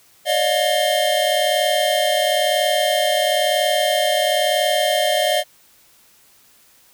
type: tone cluster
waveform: square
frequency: 569 / 610 / 713 / 3164 Hz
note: C#5 / D#5 / F5 / G7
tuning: +45 / -34 / +36 / +15 cents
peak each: -25 / -20 / -22 / -24 dBFS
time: 0.25-5.44 s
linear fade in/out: 50 ms
effects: white hiss -53 dBFS RMS until 6.93 s